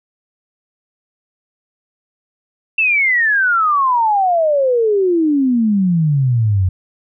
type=exponential sweep; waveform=sine; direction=down; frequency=2701 to 89.2 Hz; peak=-11 dBFS; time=2.78-6.69 s; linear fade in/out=5 ms; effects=none